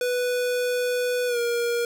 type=tone with pitch glide; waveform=square; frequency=493.9 to 473.8 Hz; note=B4 to A#4; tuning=0 to +28 cents; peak=-23 dBFS; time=0.01-1.85 s; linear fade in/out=2 ms; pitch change=-72 cents; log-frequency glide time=1.27-1.38 s; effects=none